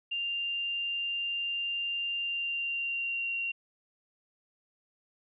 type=tone with pitch glide; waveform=sine; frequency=2791 to 2756 Hz; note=F7 to F7; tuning=-2 to -24 cents; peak=-30 dBFS; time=0.11-3.52 s; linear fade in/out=10 ms; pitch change=-22 cents; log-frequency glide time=2.16-3.34 s; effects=none